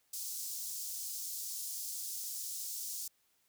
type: high-pass noise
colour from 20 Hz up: pink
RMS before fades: -41 dBFS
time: 0.13-3.08 s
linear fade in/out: 5 ms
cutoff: 5400 Hz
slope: 24 dB/octave
effects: white hiss -74 dBFS RMS until 3.48 s